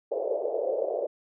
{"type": "band-pass noise", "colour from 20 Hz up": "white", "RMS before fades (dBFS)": -29, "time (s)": [0.11, 1.07], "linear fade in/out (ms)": 10, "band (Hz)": [430, 600], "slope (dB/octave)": 48, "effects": []}